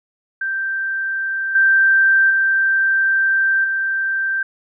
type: tone with level steps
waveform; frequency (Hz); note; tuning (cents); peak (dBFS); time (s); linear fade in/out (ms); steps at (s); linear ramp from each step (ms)
sine; 1568; G6; 0; -19 / -10 / -13 / -17; 0.41-4.43; 5; 1.55 / 2.3 / 3.64; 5
effects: none